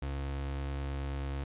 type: tone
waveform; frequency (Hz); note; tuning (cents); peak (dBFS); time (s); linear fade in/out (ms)
35% pulse; 69.3; C#2; 0; -32; 0.02-1.44; 5
effects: resampled to 8000 Hz